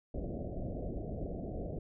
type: low-pass noise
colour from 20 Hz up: pink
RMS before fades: -39 dBFS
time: 0.14-1.79 s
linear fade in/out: 5 ms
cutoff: 700 Hz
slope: 96 dB/octave
effects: none